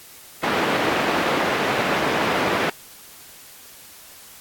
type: band-pass noise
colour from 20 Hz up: pink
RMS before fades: -22 dBFS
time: 0.43-2.7 s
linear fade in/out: 5 ms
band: 270 to 2500 Hz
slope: 12 dB/octave
effects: white hiss -44 dBFS RMS until 4.4 s + AAC 64 kbps